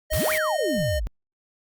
square tone with pitch glide, 622.3 to 608.4 Hz, D#5 to D#5, 0 to -39 cents, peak -25 dBFS, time 0.1-1 s, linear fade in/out 20 ms, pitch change -39 cents, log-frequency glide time 0.41-0.82 s
sine exponential two-way sweep, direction up then down, 40.11 to 2422 to 40.11 Hz, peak -24 dBFS, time 0.12-1.07 s, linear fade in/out 0 ms, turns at 0.33 s
white noise, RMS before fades -29 dBFS, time 0.13-0.38 s, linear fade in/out 2 ms
effects Opus 32 kbps

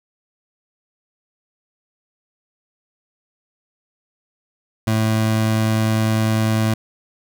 25% pulse tone, 110 Hz, A2, in tune, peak -12 dBFS, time 4.87-6.74 s, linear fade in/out 5 ms, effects none

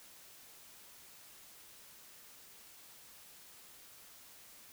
silence, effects white hiss -57 dBFS RMS until 4.72 s

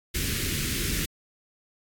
pink band-stop noise, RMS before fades -28 dBFS, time 0.14-1.06 s, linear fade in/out 10 ms, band 370 to 1700 Hz, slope 24 dB/octave, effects AAC 64 kbps

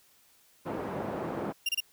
pink band-pass noise, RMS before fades -35 dBFS, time 0.65-1.53 s, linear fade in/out 20 ms, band 200 to 860 Hz, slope 12 dB/octave
35% pulse tone bursts, 2794 Hz, F7, in tune, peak -25 dBFS, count 3, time 1.66-1.804 s, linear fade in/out 5 ms, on 30 ms, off 27 ms
effects white hiss -63 dBFS RMS until 1.92 s

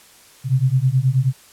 sine beating tone pair, 126.1 / 135.5 Hz, B2 / C#3, +36 / -39 cents, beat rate 9.4 Hz, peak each -17 dBFS, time 0.44-1.33 s, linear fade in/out 50 ms, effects white hiss -48 dBFS RMS until 1.52 s + low-pass 12000 Hz 12 dB/octave

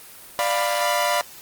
sawtooth chord, B diminished, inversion first, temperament equal with one note detuned, 591.1 / 698.5 / 987.8 Hz, D5 / F5 / B5, +11 / 0 / 0 cents, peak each -20 dBFS, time 0.39-1.21 s, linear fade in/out 0 ms, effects white hiss -43 dBFS RMS until 1.41 s + Opus 24 kbps

